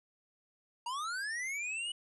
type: linear sweep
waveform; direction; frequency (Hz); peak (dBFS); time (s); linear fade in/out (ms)
square; up; 922 to 2960; -36; 0.86-1.92; 5
effects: resampled to 24000 Hz + 12-bit